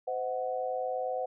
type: tone cluster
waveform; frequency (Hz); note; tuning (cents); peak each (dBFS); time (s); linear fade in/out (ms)
sine; 513 / 632 / 741; C5 / D#5 / F#5; -34 / +27 / +2; -33 / -38 / -34; 0.07-1.26; 10
effects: none